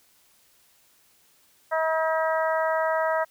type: harmonic tone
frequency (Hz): 320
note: D#4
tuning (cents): +49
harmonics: 2 / 3 / 4 / 5 / 6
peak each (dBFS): -24 / -28 / -30 / -32 / -34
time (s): 1.71-3.25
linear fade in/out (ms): 20
effects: white hiss -61 dBFS RMS until 3.3 s